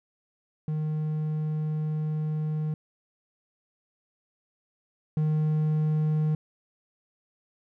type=tone pair in turn; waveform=triangle; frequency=154.1 / 154.1 Hz; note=D#3 / D#3; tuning=-16 / -16 cents; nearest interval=unison; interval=0 cents; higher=neither; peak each=-24 / -20 dBFS; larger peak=second; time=0.68-2.74 / 5.17-6.35 s; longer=first; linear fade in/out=2 ms; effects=none